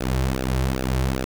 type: tone with flanger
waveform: sawtooth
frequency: 64.9 Hz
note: C2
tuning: 13 cents flat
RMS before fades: -23 dBFS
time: 0-1.25 s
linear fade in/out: 10 ms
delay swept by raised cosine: 0.93 to 4.23 ms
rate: 2.5 Hz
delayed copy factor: -0.9
effects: 7-bit